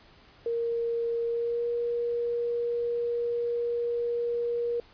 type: tone with pitch glide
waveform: sine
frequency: 466.2 to 474.3 Hz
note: A#4 to A#4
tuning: 0 to +30 cents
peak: -26 dBFS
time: 0.46-4.8 s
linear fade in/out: 2 ms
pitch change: +30 cents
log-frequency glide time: 1.26-1.68 s
effects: pink hiss -56 dBFS RMS until 4.93 s + resampled to 11025 Hz